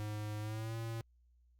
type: tone with pitch glide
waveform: square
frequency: 105.8 to 114.05 Hz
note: G#2 to A#2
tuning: +33 to -37 cents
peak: -39 dBFS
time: 0-1.01 s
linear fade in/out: 0 ms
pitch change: +130 cents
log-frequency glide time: 0.4-0.76 s
effects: added 60 Hz sine -65 dBFS peak until 1.59 s + Opus 48 kbps